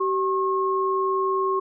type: tone pair together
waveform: sine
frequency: 383 / 1081 Hz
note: G4 / C#6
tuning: -40 / -44 cents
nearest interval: octave + tritone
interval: 1796 cents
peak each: -23 dBFS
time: 0-1.6 s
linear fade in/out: 10 ms
effects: none